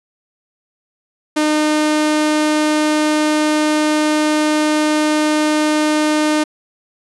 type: tone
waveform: sawtooth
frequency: 304.7 Hz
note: D#4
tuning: 36 cents flat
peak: -9 dBFS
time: 1.36-6.44 s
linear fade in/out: 10 ms
effects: resampled to 24000 Hz